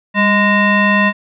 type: tone with frequency modulation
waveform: sine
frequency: 1029 Hz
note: C6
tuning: 29 cents flat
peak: -9 dBFS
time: 0.14-1.13 s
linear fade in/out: 50 ms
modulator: 828 Hz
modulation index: 1.7
effects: none